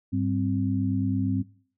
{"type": "tone cluster", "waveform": "sine", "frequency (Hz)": [102.3, 193.5, 262.3], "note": ["G#2", "G3", "C4"], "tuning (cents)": [-26, -22, 4], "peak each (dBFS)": [-27, -30, -26], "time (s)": [0.12, 1.43], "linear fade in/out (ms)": 20, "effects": ["noise-tail reverb RT60 0.5 s tail -21 dB re dry"]}